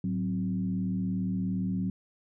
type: tone with frequency modulation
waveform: sine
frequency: 185 Hz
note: F#3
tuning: in tune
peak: -27 dBFS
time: 0.04-1.9 s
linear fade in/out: 2 ms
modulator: 77.2 Hz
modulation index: 0.78
effects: none